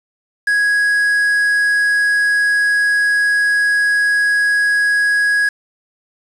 triangle tone with quantisation, 1661.2 Hz, G#6, in tune, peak -10 dBFS, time 0.47-5.49 s, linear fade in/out 5 ms, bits 5, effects low-pass 10000 Hz 12 dB/octave

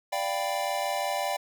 square chord, G dominant seventh, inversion second, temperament equal, 587.3 / 698.5 / 784 / 987.8 Hz, D5 / F5 / G5 / B5, 0 / 0 / 0 / 0 cents, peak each -33 / -34 / -32 / -37 dBFS, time 0.12-1.37 s, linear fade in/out 10 ms, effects none

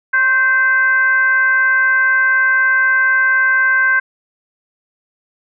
sine tone with frequency modulation, 1559 Hz, G6, 10 cents flat, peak -10 dBFS, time 0.13-4 s, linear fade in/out 10 ms, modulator 499 Hz, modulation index 0.53, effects none

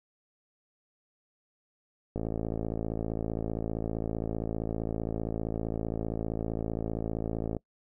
click train, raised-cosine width 2 ms, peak -19 dBFS, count 300, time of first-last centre 2.16-7.567 s, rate 55.3 Hz, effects noise-tail reverb RT60 0.1 s tail -24 dB re dry

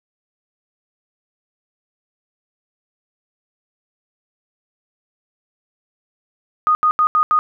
sine tone bursts, 1238 Hz, D#6, 9 cents flat, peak -11 dBFS, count 5, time 6.67-7.39 s, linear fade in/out 0 ms, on 80 ms, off 80 ms, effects none

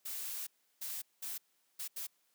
blue noise bursts at uneven times, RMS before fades -41 dBFS, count 5, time 0.05-0.47 / 0.81-1.02 / 1.22-1.38 / 1.79-1.88 / 1.96-2.07 s, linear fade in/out 10 ms, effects white hiss -75 dBFS RMS until 2.34 s + high-pass 200 Hz 12 dB/octave

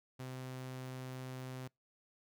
sawtooth tone, 129.1 Hz, C3, 23 cents flat, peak -39 dBFS, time 0.19-1.68 s, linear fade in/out 10 ms, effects noise-tail reverb RT60 0.2 s tail -26 dB re dry

